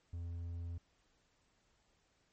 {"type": "tone", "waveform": "triangle", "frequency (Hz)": 85.3, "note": "F2", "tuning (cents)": -40, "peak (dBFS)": -38, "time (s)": [0.13, 0.78], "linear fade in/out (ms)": 5, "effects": ["pink hiss -75 dBFS RMS until 2.32 s", "MP3 32 kbps"]}